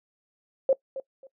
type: tone with echo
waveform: sine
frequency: 536 Hz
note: C5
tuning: 42 cents sharp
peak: -16 dBFS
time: 0.69-0.73 s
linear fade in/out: 2 ms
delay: 270 ms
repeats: 2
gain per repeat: -14 dB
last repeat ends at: 1.27 s
effects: noise-tail reverb RT60 0.1 s tail -21 dB re dry